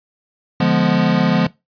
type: chord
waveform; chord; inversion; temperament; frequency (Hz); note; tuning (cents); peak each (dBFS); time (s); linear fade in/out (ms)
square; D diminished seventh; none; equal with one note detuned; 146.83 / 174.61 / 209.1 / 246.9; D3 / F3 / Ab3 / Cb4; 0 / 0 / +12 / 0; -22 / -17 / -19 / -20; 0.6-1.47; 5
effects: noise-tail reverb RT60 0.2 s tail -20 dB re dry + resampled to 11025 Hz